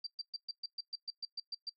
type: tone bursts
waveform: sine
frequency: 4699 Hz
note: D8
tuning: in tune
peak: -37 dBFS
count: 12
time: 0.04-1.696 s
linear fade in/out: 5 ms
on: 28 ms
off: 120 ms
effects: noise-tail reverb RT60 0.1 s tail -19 dB re dry